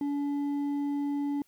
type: tone with hard clipping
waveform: sine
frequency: 285.8 Hz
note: D4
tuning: 47 cents flat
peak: -29 dBFS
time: 0.01-1.42 s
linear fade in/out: 2 ms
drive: 4 dB
effects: white hiss -68 dBFS RMS until 1.47 s